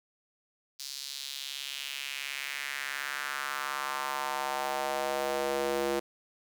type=tone with high-pass filter sweep; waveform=square; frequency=69.3 Hz; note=C#2; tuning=in tune; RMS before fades=-34 dBFS; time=0.79-6 s; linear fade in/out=10 ms; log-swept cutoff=4800 to 400 Hz; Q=2.4; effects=none